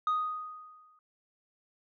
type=tone with exponential decay; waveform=sine; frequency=1244.5 Hz; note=D#6; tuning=in tune; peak=-22 dBFS; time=0.07-0.99 s; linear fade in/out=2 ms; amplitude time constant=200 ms; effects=tanh soft clip ceiling -24 dBFS